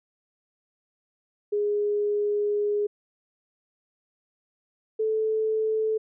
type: tone pair in turn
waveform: sine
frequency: 413.9 / 437.2 Hz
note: G#4 / A4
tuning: -6 / -11 cents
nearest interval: minor second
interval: 95 cents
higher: second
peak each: -22 dBFS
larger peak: neither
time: 1.52-2.87 / 4.99-5.98 s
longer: first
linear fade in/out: 10 ms
effects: none